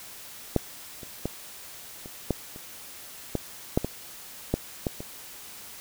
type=clicks; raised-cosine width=2 ms; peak=-7 / -27 / -14 / -27 / -10 / -28 / -12 / -7 / -14 / -9 / -12 / -22 dBFS; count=12; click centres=0.563 / 1.032 / 1.256 / 2.059 / 2.307 / 2.561 / 3.353 / 3.775 / 3.846 / 4.54 / 4.868 / 5.005 s; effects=white hiss -44 dBFS RMS until 5.8 s